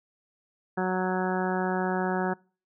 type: harmonic tone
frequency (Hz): 185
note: F#3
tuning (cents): 0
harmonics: 1 / 2 / 3 / 4 / 5 / 6 / 7 / 8 / 9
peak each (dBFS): -29 / -30 / -36 / -32 / -35 / -44 / -39 / -38 / -37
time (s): 0.77-2.34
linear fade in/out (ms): 10
effects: noise-tail reverb RT60 0.4 s tail -26 dB re dry